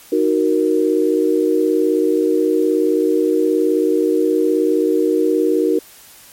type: chord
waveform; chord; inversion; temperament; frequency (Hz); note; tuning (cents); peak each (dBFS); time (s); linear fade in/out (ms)
sine; D# minor; none; equal; 311.1 / 370 / 466.2; D#4 / F#4 / A#4; 0 / 0 / 0; -17; 0.12-5.79; 5
effects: white hiss -43 dBFS RMS until 6.32 s + MP3 64 kbps